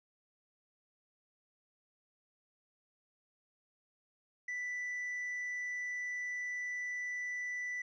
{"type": "tone with tanh clipping", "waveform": "sine", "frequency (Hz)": 1978, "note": "B6", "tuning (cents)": 2, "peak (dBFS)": -37, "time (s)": [4.48, 7.82], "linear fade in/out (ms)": 5, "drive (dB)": 2, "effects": []}